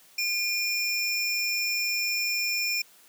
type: tone pair together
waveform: square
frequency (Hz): 2422 / 5344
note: D#7 / E8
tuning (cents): -47 / +23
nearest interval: octave + major second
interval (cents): 1370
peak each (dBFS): -28 / -30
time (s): 0.18-2.82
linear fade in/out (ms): 5
effects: white hiss -56 dBFS RMS until 3.08 s + high-pass 150 Hz 12 dB/octave